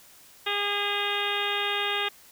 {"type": "harmonic tone with a mistuned harmonic", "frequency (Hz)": 407.4, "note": "G#4", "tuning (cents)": -33, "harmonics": [1, 2, 3, 4, 5, 6, 7, 8, 9], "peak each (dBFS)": [-34, -34, -34, -34, -34, -34, -34, -34, -34], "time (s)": [0.46, 2.09], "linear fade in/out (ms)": 10, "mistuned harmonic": 6, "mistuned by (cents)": 28, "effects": ["white hiss -53 dBFS RMS until 2.31 s"]}